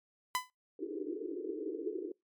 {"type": "tone with exponential decay", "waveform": "sawtooth", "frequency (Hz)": 1006, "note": "B5", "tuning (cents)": 32, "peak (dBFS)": -23, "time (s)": [0.35, 0.5], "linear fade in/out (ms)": 0, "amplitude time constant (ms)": 31}
{"type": "band-pass noise", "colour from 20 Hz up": "pink", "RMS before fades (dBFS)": -39, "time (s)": [0.79, 2.12], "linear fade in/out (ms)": 5, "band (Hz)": [300, 450], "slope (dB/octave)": 96}
{"effects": ["noise-tail reverb RT60 0.2 s tail -24 dB re dry", "MP3 96 kbps"]}